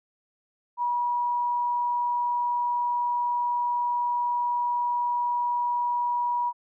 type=tone; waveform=sine; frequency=966 Hz; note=B5; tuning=39 cents flat; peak=-23 dBFS; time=0.77-6.53 s; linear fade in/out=50 ms; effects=none